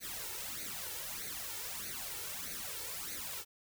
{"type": "noise with flanger", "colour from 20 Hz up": "white", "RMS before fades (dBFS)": -42, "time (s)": [0, 3.45], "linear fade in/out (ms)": 50, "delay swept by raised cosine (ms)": [0.47, 2.27], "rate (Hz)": 1.6, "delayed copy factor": 0.75, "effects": []}